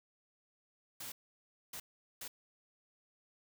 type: noise bursts at uneven times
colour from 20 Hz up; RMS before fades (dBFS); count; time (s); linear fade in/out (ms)
white; -45; 3; 1-1.12 / 1.73-1.8 / 2.21-2.28; 5
effects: none